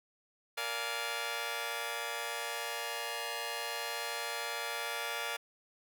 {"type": "chord", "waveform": "10% pulse", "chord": "Bb dominant seventh", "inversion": "none", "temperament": "just", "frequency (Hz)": [466.2, 582.7, 699.2, 839.1], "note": ["Bb4", "D5", "F5", "Ab5"], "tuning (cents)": [0, -14, 2, 18], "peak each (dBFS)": -33, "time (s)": [0.57, 5.37], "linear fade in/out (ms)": 10, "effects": []}